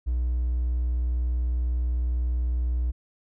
triangle tone with hard clipping, 61 Hz, B1, 21 cents flat, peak -23 dBFS, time 0.06-2.92 s, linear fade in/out 20 ms, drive 4 dB, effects none

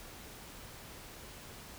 silence, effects pink hiss -50 dBFS RMS until 1.78 s

